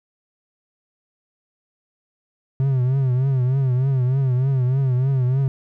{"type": "tone with vibrato", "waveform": "triangle", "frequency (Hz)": 130.6, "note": "C3", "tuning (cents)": -3, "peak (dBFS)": -14, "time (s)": [2.6, 5.48], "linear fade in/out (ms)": 0, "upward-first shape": "triangle", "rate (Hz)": 3.3, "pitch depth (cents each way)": 110, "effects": []}